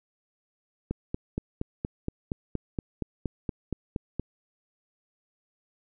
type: click train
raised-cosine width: 3 ms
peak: -16 dBFS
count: 15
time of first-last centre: 0.91-4.196 s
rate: 4.26 Hz
effects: none